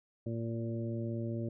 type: harmonic tone with a mistuned harmonic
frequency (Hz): 115.2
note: A#2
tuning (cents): -20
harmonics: 1 / 2 / 3 / 4 / 5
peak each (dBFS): -36 / -39 / -41 / -50 / -45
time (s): 0.26-1.49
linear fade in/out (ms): 5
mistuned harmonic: 1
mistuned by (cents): -15
effects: none